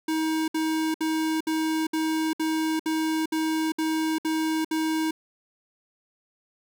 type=tone bursts; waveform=square; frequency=317.1 Hz; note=D#4; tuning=33 cents sharp; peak=-24 dBFS; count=11; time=0.08-5.11 s; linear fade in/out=5 ms; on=400 ms; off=63 ms; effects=none

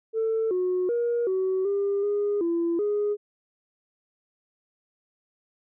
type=tone with pitch steps; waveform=sine; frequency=445.9 / 365 / 474.1 / 376.8 / 400.3 / 410.3 / 338.3 / 414.3 Hz; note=A4 / F#4 / A#4 / F#4 / G4 / G#4 / E4 / G#4; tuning=+23 / -24 / +29 / +32 / +36 / -21 / +45 / -4 cents; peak=-21 dBFS; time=0.13-3.17 s; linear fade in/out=50 ms; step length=380 ms; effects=tanh soft clip ceiling -19 dBFS

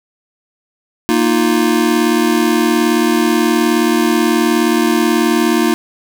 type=chord; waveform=square; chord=Bb suspended fourth; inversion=none; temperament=just; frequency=233.1 / 310.8 / 349.6 Hz; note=Bb3 / Eb4 / F4; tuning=0 / -2 / +2 cents; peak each=-16 dBFS; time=1.09-5.74 s; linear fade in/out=0 ms; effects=none

